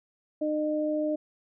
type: tone pair together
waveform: sine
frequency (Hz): 304.5 / 609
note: D#4 / D#5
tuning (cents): -37 / -37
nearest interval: octave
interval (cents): 1200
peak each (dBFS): -28 / -28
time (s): 0.41-1.16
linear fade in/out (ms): 10
effects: none